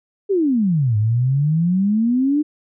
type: exponential two-way sweep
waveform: sine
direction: down then up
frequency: 415.3 to 103.6 to 306.2 Hz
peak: -14 dBFS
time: 0.29-2.43 s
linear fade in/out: 20 ms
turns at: 0.97 s
effects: none